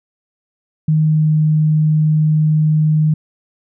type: tone with pitch glide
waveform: sine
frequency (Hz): 155.56 to 154.4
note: D#3 to D#3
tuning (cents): 0 to -13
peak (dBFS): -10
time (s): 0.88-3.14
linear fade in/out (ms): 5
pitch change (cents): -13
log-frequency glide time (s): 1.02-1.33
effects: none